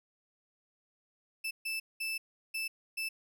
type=tone bursts at uneven times; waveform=35% pulse; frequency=2639 Hz; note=E7; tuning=1 cent sharp; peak=-32 dBFS; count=5; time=1.44-1.51 / 1.65-1.8 / 2-2.18 / 2.54-2.68 / 2.97-3.09 s; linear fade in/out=10 ms; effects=none